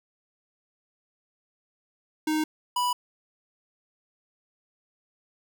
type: tone pair in turn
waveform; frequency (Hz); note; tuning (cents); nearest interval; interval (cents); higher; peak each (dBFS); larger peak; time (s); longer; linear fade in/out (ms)
square; 310 / 984.2; D#4 / B5; -6 / -6; octave + minor sixth; 2000; second; -24; neither; 2.27-2.44 / 2.76-2.93; neither; 5
effects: none